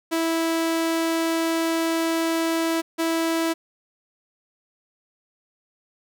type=tone pair in turn; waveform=sawtooth; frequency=328.3 / 328.3 Hz; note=E4 / E4; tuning=-7 / -7 cents; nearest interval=unison; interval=0 cents; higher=neither; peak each=-17 dBFS; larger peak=neither; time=0.11-2.82 / 2.98-3.54 s; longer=first; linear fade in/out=20 ms; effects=none